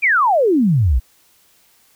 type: exponential sweep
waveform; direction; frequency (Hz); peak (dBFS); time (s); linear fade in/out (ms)
sine; down; 2489 to 53.7; -11; 0.02-1; 20
effects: white hiss -55 dBFS RMS until 1.95 s